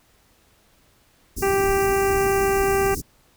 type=band-stop noise; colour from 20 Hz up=pink; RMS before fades=-29 dBFS; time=1.36-3.02 s; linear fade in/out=20 ms; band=400 to 5200 Hz; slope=48 dB/octave
type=harmonic tone; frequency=392 Hz; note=G4; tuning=in tune; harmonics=1 / 2 / 3 / 4 / 5 / 6 / 7; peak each=-19 / -25 / -29 / -31 / -33 / -35 / -36 dBFS; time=1.42-2.95 s; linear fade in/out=10 ms
effects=pink hiss -59 dBFS RMS until 3.36 s